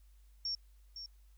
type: tone with echo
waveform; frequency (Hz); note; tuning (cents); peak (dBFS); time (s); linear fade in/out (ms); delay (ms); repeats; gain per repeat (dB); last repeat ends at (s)
sine; 5490; F8; -31; -34; 0.45-0.55; 2; 510; 1; -9; 1.06
effects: added 50 Hz sine -58 dBFS peak until 1.37 s + white hiss -75 dBFS RMS until 1.37 s